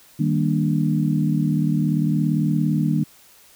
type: chord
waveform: sine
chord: Eb major seventh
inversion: none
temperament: equal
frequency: 155.56 / 196 / 233.1 / 293.7 Hz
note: Eb3 / G3 / Bb3 / D4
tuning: 0 / 0 / 0 / 0 cents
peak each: -20 / -24 / -24 / -25 dBFS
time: 0.19-3.04 s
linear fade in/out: 10 ms
effects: white hiss -51 dBFS RMS until 3.55 s